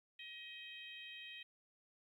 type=harmonic tone; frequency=632 Hz; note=D#5; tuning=27 cents sharp; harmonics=3 / 4 / 5 / 6; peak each=-56 / -53 / -53 / -58 dBFS; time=0.19-1.43 s; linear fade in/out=5 ms; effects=13-bit